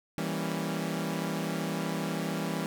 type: chord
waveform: sawtooth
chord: E diminished seventh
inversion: none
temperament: equal with one note detuned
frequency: 164.81 / 197.48 / 233.1 / 277.2 Hz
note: E3 / G3 / Bb3 / Db4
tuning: 0 / +13 / 0 / 0 cents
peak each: -30 / -31 / -35 / -34 dBFS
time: 0.18-2.66 s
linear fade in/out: 0 ms
effects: none